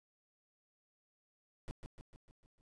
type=noise with echo; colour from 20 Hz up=brown; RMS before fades=-41 dBFS; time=1.68-1.71 s; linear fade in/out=0 ms; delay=150 ms; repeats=6; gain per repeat=-5 dB; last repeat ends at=2.61 s; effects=resampled to 24000 Hz